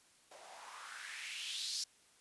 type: noise with band-pass filter sweep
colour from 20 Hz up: blue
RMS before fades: -45 dBFS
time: 0.31-1.84 s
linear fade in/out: 5 ms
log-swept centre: 560 to 5300 Hz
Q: 3.6
effects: white hiss -67 dBFS RMS until 2.2 s + resampled to 24000 Hz